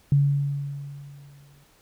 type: tone with exponential decay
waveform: sine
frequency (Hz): 141.5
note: C#3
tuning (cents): +36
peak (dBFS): -14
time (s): 0.12-1.64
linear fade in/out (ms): 2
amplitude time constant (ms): 330
effects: pink hiss -59 dBFS RMS until 1.81 s